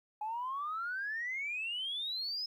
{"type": "exponential sweep", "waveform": "sine", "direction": "up", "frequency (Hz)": [834, 5180], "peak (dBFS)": -34, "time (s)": [0.21, 2.46], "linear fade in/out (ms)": 5, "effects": ["tanh soft clip ceiling -30 dBFS", "12-bit"]}